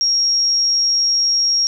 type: tone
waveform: sine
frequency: 5588 Hz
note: F8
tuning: in tune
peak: -13 dBFS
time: 0.01-1.67 s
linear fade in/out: 0 ms
effects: none